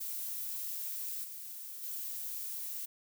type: noise with level steps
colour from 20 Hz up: violet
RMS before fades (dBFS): -39 / -45 / -40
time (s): 0-2.86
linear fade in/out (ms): 10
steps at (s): 1.23 / 1.82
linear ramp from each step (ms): 20
effects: none